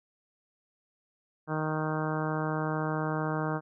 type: harmonic tone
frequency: 155.56 Hz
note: D#3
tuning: in tune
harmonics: 1 / 2 / 3 / 4 / 5 / 6 / 7 / 8 / 9 / 10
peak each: -32 / -35 / -37 / -38 / -39 / -40 / -40 / -41 / -42 / -42 dBFS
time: 1.47-3.61 s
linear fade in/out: 50 ms
effects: none